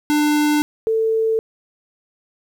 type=tone pair in turn; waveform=square / sine; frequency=298.1 / 445.2 Hz; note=D4 / A4; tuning=+26 / +20 cents; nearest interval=perfect fifth; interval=694 cents; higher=second; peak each=-15 dBFS; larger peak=neither; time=0.1-0.62 / 0.87-1.39 s; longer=neither; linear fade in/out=0 ms; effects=9-bit

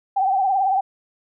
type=tone with vibrato; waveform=sine; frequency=773 Hz; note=G5; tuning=24 cents flat; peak=-16 dBFS; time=0.16-0.81 s; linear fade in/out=10 ms; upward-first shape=triangle; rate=18 Hz; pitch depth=84 cents each way; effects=none

